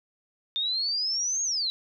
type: exponential two-way sweep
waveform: sine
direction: up then down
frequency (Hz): 3609 to 6620 to 3877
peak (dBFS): -25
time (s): 0.56-1.7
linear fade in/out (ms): 0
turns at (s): 1.43
effects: none